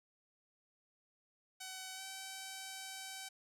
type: tone with pitch glide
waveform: 5% pulse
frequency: 755 to 767.8 Hz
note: F#5 to G5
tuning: +35 to -36 cents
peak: -33 dBFS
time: 1.6-3.29 s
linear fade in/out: 10 ms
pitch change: +29 cents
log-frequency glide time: 1.95-2.01 s
effects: none